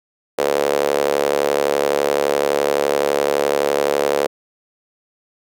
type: tone with high-pass filter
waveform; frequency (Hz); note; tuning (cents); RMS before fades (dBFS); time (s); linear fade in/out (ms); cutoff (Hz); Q
sawtooth; 71.8; D2; -39; -18; 0.38-4.27; 10; 490; 4
effects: none